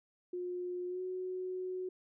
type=tone with pitch glide; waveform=sine; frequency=358.2 to 368.9 Hz; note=F4 to F#4; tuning=+44 to -5 cents; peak=-36 dBFS; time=0.33-1.89 s; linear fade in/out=5 ms; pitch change=+51 cents; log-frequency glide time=0.88-1.01 s; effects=none